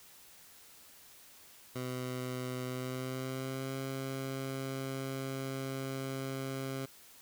15% pulse tone with pitch glide, 126.9 to 134.06 Hz, B2 to C3, +47 to +42 cents, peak -30 dBFS, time 1.75-6.86 s, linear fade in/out 10 ms, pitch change +95 cents, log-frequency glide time 2.65-3.75 s, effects white hiss -57 dBFS RMS until 7.21 s

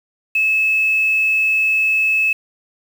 sine tone with quantisation, 2600 Hz, E7, 24 cents flat, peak -13 dBFS, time 0.35-2.33 s, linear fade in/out 5 ms, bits 6, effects none

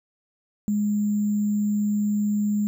sine tone with sample-and-hold, 207.7 Hz, G#3, in tune, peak -20 dBFS, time 0.68-2.67 s, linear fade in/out 0 ms, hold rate 7350 Hz, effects none

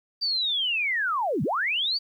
sine linear two-way sweep, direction down then up, 4699 to 115.8 to 4699 Hz, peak -23 dBFS, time 0.21-1.99 s, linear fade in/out 20 ms, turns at 1.43 s, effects 10-bit

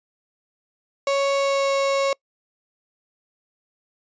35% pulse tone with pitch glide, 554.4 to 549.9 Hz, C#5 to C#5, 0 to -14 cents, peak -17 dBFS, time 1.07-2.13 s, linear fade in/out 2 ms, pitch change -14 cents, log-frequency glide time 1.34-1.72 s, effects noise-tail reverb RT60 0.1 s tail -26 dB re dry + resampled to 16000 Hz

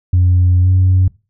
sine tone with pitch glide, 90 to 92.69 Hz, F#2 to F#2, -47 to +4 cents, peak -6 dBFS, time 0.13-1.08 s, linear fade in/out 5 ms, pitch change +51 cents, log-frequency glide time 0.62-0.68 s, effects noise-tail reverb RT60 0.3 s tail -23 dB re dry + tanh soft clip ceiling -5 dBFS

